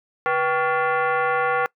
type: tone with frequency modulation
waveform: sine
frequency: 143.9 Hz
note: D3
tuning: 35 cents flat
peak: -18 dBFS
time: 0.26-1.66 s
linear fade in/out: 0 ms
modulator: 633 Hz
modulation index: 2.5
effects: noise-tail reverb RT60 0.1 s tail -23 dB re dry